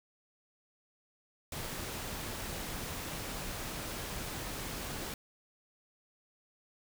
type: noise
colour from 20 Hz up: pink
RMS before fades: -40 dBFS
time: 1.52-5.14 s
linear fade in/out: 2 ms
effects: none